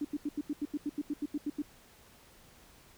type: tone bursts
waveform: sine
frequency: 293.7 Hz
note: D4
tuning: in tune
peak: -30 dBFS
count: 14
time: 0.01-1.621 s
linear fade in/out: 5 ms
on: 38 ms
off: 83 ms
effects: pink hiss -59 dBFS RMS until 2.97 s